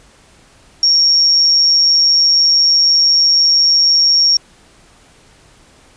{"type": "tone with amplitude modulation", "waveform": "sine", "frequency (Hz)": 5550, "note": "F8", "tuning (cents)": -12, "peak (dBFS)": -5, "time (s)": [0.83, 4.37], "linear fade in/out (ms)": 2, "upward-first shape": "sine", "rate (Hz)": 174, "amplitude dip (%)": 60, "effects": ["pink hiss -47 dBFS RMS until 5.96 s", "resampled to 22050 Hz"]}